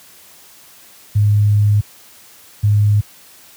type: tone bursts at uneven times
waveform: sine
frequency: 103.83 Hz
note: G#2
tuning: in tune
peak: -9 dBFS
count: 2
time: 1.15-1.81 / 2.63-3.01 s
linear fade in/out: 10 ms
effects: white hiss -44 dBFS RMS until 3.56 s + high-pass 60 Hz 12 dB/octave